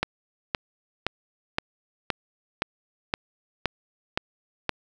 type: click train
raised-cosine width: 0.3 ms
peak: -7 dBFS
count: 10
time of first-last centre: 0.03-4.693 s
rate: 1.93 Hz
effects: 8-bit